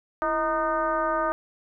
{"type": "tone with frequency modulation", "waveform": "sine", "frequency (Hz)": 930, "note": "A#5", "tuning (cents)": -4, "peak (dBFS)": -22, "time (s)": [0.22, 1.32], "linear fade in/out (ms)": 0, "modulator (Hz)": 299, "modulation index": 1.7, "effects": []}